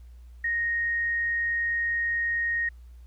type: tone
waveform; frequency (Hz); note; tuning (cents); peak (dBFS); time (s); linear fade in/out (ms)
sine; 1864.7; A#6; 0; -24; 0.44-2.69; 5
effects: added 60 Hz sine -44 dBFS peak until 3.06 s + pink hiss -68 dBFS RMS until 3.06 s